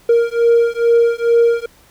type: beating tone pair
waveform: triangle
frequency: 466.3 / 468.6 Hz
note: A#4 / A#4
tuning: +1 / +9 cents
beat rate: 2.3 Hz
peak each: -11 dBFS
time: 0.09-1.66 s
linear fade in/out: 5 ms
effects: tanh soft clip ceiling -1 dBFS + pink hiss -49 dBFS RMS until 1.9 s

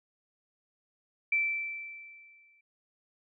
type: tone with exponential decay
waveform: sine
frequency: 2332 Hz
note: D7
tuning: 13 cents flat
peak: -23 dBFS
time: 1.32-2.61 s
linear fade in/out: 5 ms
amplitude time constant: 280 ms
effects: none

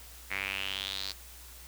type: tone with band-pass filter sweep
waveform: sawtooth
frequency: 97.3 Hz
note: G2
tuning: 12 cents flat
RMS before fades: -36 dBFS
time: 0.3-1.13 s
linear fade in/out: 20 ms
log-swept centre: 2100 to 4500 Hz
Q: 5.1
effects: added 60 Hz sine -51 dBFS peak until 1.67 s + white hiss -51 dBFS RMS until 1.67 s

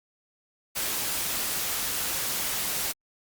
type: noise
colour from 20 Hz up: white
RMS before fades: -29 dBFS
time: 0.75-2.93 s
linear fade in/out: 20 ms
effects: Opus 48 kbps

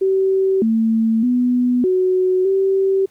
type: tone with pitch steps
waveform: sine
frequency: 383.3 / 224.1 / 247.4 / 370.3 / 386.3 Hz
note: G4 / A3 / B3 / F#4 / G4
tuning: -39 / +32 / +3 / +1 / -25 cents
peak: -13 dBFS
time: 0.01-3.06 s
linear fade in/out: 10 ms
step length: 610 ms
effects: pink hiss -57 dBFS RMS until 3.1 s

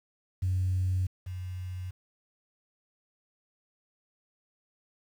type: tone pair in turn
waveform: sine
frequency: 92.5 / 91.44 Hz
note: F#2 / F#2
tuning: 0 / -20 cents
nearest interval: unison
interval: 20 cents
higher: first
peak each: -24 / -34 dBFS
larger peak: first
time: 0.42-1.07 / 1.26-1.91 s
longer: neither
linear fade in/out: 10 ms
effects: tanh soft clip ceiling -21 dBFS + 9-bit

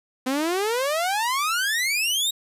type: exponential sweep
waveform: sawtooth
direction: up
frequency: 251.2 to 3838 Hz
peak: -18 dBFS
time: 0.26-2.31 s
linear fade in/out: 10 ms
effects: resampled to 32000 Hz + 9-bit

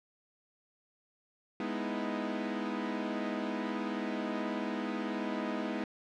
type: chord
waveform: sawtooth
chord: E major seventh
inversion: first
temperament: equal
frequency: 207.7 / 246.9 / 311.1 / 329.6 Hz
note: G#3 / B3 / D#4 / E4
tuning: 0 / 0 / 0 / 0 cents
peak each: -34 / -34 / -35 / -37 dBFS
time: 1.6-5.84 s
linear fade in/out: 2 ms
effects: low-pass 3000 Hz 12 dB/octave

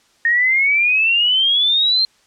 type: exponential sweep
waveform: sine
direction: up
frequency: 1839 to 4199 Hz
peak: -12 dBFS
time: 0.25-2.05 s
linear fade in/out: 2 ms
effects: white hiss -56 dBFS RMS until 2.26 s + low-pass 7000 Hz 12 dB/octave

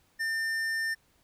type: tone with tanh clipping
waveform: triangle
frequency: 1800 Hz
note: A6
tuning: 39 cents sharp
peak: -30 dBFS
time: 0.19-0.95 s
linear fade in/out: 20 ms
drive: 17 dB
effects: pink hiss -67 dBFS RMS until 1.23 s

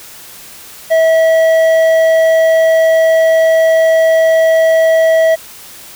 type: tone with hard clipping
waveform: triangle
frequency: 648 Hz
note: E5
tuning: 30 cents flat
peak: -8 dBFS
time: 0.9-5.36 s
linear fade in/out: 20 ms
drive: 10 dB
effects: white hiss -34 dBFS RMS until 5.95 s

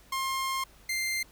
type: tone pair in turn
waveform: sawtooth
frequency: 1064 / 2093 Hz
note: C6 / C7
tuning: +29 / 0 cents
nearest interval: octave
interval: 1171 cents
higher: second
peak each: -25 dBFS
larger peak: neither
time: 0.12-0.64 / 0.89-1.23 s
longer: first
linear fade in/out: 5 ms
effects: added 50 Hz sine -59 dBFS peak until 1.31 s + pink hiss -58 dBFS RMS until 1.31 s

